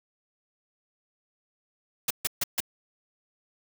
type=noise bursts; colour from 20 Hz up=white; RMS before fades=-26 dBFS; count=4; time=2.08-2.604 s; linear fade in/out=5 ms; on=26 ms; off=140 ms; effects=none